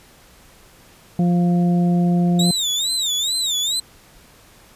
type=harmonic tone; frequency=175 Hz; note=F3; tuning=4 cents sharp; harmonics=1 / 2 / 3 / 4; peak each=-14 / -27 / -34 / -29 dBFS; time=1.19-2.51 s; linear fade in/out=2 ms
type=tone with vibrato; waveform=30% pulse; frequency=3729 Hz; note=A#7; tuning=in tune; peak=-16 dBFS; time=2.39-3.8 s; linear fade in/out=5 ms; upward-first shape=sine; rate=2.3 Hz; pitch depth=160 cents each way
effects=pink hiss -49 dBFS RMS until 4.75 s + resampled to 32000 Hz